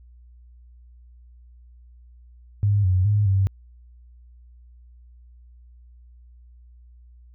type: tone with pitch steps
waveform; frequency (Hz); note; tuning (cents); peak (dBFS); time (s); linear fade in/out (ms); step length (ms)
sine; 102.1 / 92.1 / 103.9 / 96.7; G#2 / F#2 / G#2 / G2; -29 / -7 / +1 / -23; -16; 2.63-3.47; 0; 210
effects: added 60 Hz sine -46 dBFS peak until 7.34 s